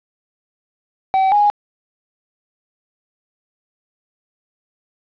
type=tone pair in turn; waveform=triangle / sine; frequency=766 / 826.8 Hz; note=G5 / G#5; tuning=-40 / -8 cents; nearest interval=minor second; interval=132 cents; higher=second; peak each=-10 dBFS; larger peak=neither; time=1.14-1.32 / 1.32-1.5 s; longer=neither; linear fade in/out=0 ms; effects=resampled to 11025 Hz + 7-bit